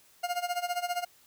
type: tone with tremolo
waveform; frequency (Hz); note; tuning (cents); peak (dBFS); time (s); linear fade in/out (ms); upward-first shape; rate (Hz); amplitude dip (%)
40% pulse; 708; F5; +23; -26; 0.23-1.05; 10; sine; 15; 85
effects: white hiss -61 dBFS RMS until 1.26 s